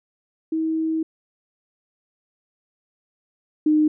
sine tone pair in turn, 320 / 305.9 Hz, D#4 / D#4, +49 / -29 cents, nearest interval minor second, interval 78 cents, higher first, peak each -20 / -14 dBFS, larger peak second, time 0.52-1.03 / 3.66-3.88 s, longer first, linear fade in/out 5 ms, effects none

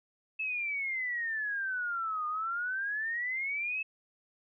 sine exponential two-way sweep, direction down then up, 2621 to 1215 to 2621 Hz, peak -31 dBFS, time 0.39-3.83 s, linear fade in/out 10 ms, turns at 2.27 s, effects none

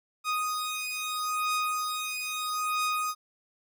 sawtooth beating tone pair, 1244 / 1244.77 Hz, D#6 / D#6, -1 / 0 cents, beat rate 0.77 Hz, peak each -28 dBFS, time 0.24-3.15 s, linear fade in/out 50 ms, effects none

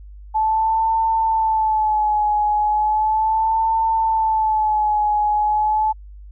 sine tone with vibrato, 867 Hz, A5, 26 cents flat, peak -15 dBFS, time 0.34-5.93 s, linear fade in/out 20 ms, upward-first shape sine, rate 0.36 Hz, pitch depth 55 cents each way, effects added 50 Hz sine -36 dBFS peak until 6.31 s

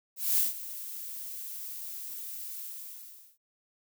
violet noise with ADSR envelope, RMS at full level -24 dBFS, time 0.16-3.38 s, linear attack 220 ms, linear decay 150 ms, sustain -16 dB, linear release 780 ms, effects none

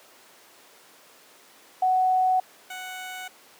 sine / 15% pulse tone pair in turn, 744 / 741.3 Hz, F#5 / F#5, +9 / +3 cents, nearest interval unison, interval 6 cents, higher first, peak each -18 / -28 dBFS, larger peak first, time 1.82-2.4 / 2.7-3.28 s, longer neither, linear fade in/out 5 ms, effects pink hiss -52 dBFS RMS until 3.59 s + high-pass 400 Hz 12 dB/octave

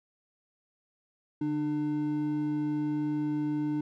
triangle tone pair together, 146.28 / 300.1 Hz, D3 / D4, -7 / +38 cents, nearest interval octave, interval 1245 cents, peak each -34 / -26 dBFS, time 1.41-3.81 s, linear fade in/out 5 ms, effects none

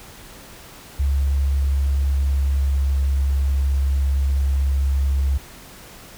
sine tone with pitch glide, 69.3 to 68.46 Hz, C#2 to C#2, 0 to -21 cents, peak -16 dBFS, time 0.99-5.38 s, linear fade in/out 10 ms, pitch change -21 cents, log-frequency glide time 1.13-3.25 s, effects pink hiss -42 dBFS RMS until 6.17 s

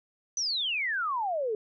sine exponential sweep, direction down, 6130 to 412.9 Hz, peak -27 dBFS, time 0.37-1.55 s, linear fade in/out 2 ms, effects none

